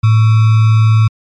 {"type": "tone with sample-and-hold", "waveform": "sine", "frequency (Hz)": 110, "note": "A2", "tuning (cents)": 0, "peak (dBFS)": -5, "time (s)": [0.03, 1.08], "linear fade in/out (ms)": 10, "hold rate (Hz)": 1225, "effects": ["low-pass 4000 Hz 12 dB/octave", "MP3 48 kbps"]}